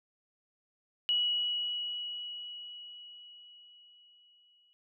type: tone with exponential decay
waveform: sine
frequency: 2924 Hz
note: F#7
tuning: 21 cents flat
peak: -25 dBFS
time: 1.09-4.73 s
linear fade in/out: 0 ms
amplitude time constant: 790 ms
effects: none